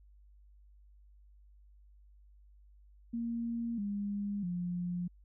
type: tone with pitch steps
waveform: sine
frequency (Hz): 233.1 / 202.9 / 176.66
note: A#3 / G#3 / F3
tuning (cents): 0 / -40 / +20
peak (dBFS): -33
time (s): 3.13-5.08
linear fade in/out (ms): 10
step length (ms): 650
effects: added 50 Hz sine -57 dBFS peak until 5.24 s